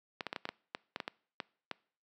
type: clicks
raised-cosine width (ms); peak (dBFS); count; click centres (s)
0.3; -20; 12; 0.208 / 0.267 / 0.329 / 0.362 / 0.454 / 0.49 / 0.749 / 0.961 / 1.002 / 1.079 / 1.402 / 1.713
effects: noise-tail reverb RT60 0.5 s tail -24 dB re dry + high-pass 200 Hz 12 dB/octave